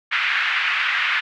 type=band-pass noise; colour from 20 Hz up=pink; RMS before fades=-21 dBFS; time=0.11-1.21 s; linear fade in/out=20 ms; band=1500 to 2700 Hz; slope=24 dB/octave; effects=none